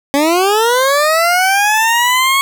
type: linear sweep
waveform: 20% pulse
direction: up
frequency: 274.1 to 1107 Hz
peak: -5 dBFS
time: 0.14-2.41 s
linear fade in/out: 0 ms
effects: none